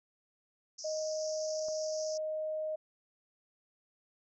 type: band-pass noise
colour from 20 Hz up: pink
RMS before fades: -45 dBFS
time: 0.78-2.18 s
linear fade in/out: 10 ms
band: 5000 to 6500 Hz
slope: 96 dB/octave
type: tone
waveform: sine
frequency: 622.3 Hz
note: D#5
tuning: in tune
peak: -33 dBFS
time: 0.84-2.76 s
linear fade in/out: 10 ms
type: click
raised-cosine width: 1 ms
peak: -37 dBFS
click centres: 1.685 s
effects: none